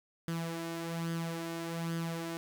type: tone with flanger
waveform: sawtooth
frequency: 166.4 Hz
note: E3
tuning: 17 cents sharp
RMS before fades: -37 dBFS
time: 0.28-2.37 s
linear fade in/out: 0 ms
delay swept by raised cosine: 0.61 to 3.31 ms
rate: 1.2 Hz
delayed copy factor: +0.55
effects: none